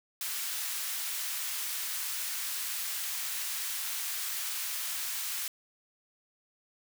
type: high-pass noise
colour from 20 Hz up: white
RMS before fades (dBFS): -35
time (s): 0.21-5.48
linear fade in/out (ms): 2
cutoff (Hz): 1300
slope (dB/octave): 12
effects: none